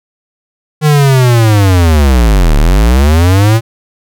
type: linear two-way sweep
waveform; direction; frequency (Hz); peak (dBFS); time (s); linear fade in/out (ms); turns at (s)
square; down then up; 155 to 34.62 to 116.3; -5; 0.81-3.61; 50; 2.57
effects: none